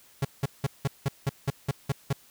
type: tone bursts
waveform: 45% pulse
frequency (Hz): 138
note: C#3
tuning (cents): -7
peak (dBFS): -23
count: 10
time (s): 0.22-2.13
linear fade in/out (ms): 5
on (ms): 29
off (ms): 180
effects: white hiss -57 dBFS RMS until 2.3 s